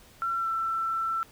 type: tone with pitch glide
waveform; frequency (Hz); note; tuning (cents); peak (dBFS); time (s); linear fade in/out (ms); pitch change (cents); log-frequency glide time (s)
sine; 1355 to 1337.1; E6 to E6; +47 to +24; -26; 0.22-1.23; 0; -23; 0.39-0.47
effects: pink hiss -55 dBFS RMS until 1.31 s